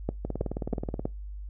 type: two click trains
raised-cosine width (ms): 2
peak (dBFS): -18 / -14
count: 15 / 4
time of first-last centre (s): 0.25-0.995 / 0.09-1.055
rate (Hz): 18.8 / 3.11
effects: noise-tail reverb RT60 0.2 s tail -24 dB re dry + added 50 Hz sine -36 dBFS peak until 1.49 s